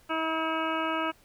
harmonic tone, 321 Hz, E4, 46 cents flat, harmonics 1 / 2 / 3 / 4 / 5 / 7 / 8 / 9, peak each -33 / -34 / -34 / -32 / -37 / -40 / -40 / -40 dBFS, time 0.09-1.12 s, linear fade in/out 20 ms, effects pink hiss -61 dBFS RMS until 1.24 s

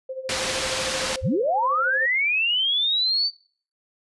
sine tone with tremolo, 523.3 Hz, C5, in tune, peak -27 dBFS, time 0.09-2.06 s, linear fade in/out 5 ms, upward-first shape sine, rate 13 Hz, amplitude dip 75%
white low-pass noise, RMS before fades -27 dBFS, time 0.29-1.16 s, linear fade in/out 2 ms, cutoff 5400 Hz, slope 12 dB/octave
sine linear sweep, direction up, 30.48 to 4620 Hz, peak -19 dBFS, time 1.21-3.31 s, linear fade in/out 50 ms
effects noise-tail reverb RT60 0.5 s tail -24 dB re dry + resampled to 24000 Hz

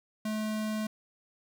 square tone, 215.6 Hz, A3, 35 cents flat, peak -31 dBFS, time 0.25-0.87 s, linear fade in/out 5 ms, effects none

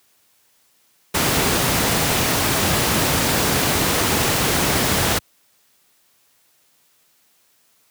pink noise, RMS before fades -18 dBFS, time 1.14-5.19 s, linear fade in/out 10 ms, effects white hiss -60 dBFS RMS until 7.9 s + high-pass 80 Hz 12 dB/octave

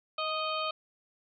harmonic tone with a mistuned harmonic, 622.3 Hz, D#5, in tune, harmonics 1 / 2 / 4 / 5 / 6 / 7, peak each -36 / -33 / -39 / -39 / -43 / -42 dBFS, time 0.18-0.71 s, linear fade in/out 5 ms, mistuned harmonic 1, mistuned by +16 cents, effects none

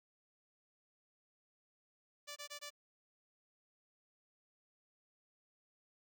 5% pulse tone bursts, 584 Hz, D5, 10 cents flat, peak -34 dBFS, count 4, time 2.27-2.705 s, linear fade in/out 20 ms, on 93 ms, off 21 ms, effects none

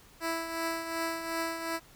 10% pulse tone with tremolo, 329.6 Hz, E4, in tune, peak -21 dBFS, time 0.2-1.8 s, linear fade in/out 50 ms, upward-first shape triangle, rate 2.7 Hz, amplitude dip 60%, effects pink hiss -57 dBFS RMS until 1.95 s

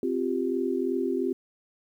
sine chord, C suspended fourth, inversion none, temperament equal, 261.6 / 349.2 / 392 Hz, C4 / F4 / G4, 0 / 0 / 0 cents, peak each -29 dBFS, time 0.03-1.33 s, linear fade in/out 2 ms, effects 10-bit

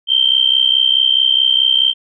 sine tone with amplitude modulation, 3134 Hz, G7, 1 cent flat, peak -6 dBFS, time 0.07-1.94 s, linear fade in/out 50 ms, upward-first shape sine, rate 64.7 Hz, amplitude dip 85%, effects none

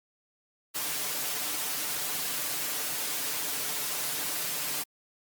white noise with comb filter, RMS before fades -32 dBFS, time 0.74-4.84 s, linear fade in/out 20 ms, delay 6.8 ms, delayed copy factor +0.8, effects high-pass 150 Hz 12 dB/octave + Opus 48 kbps

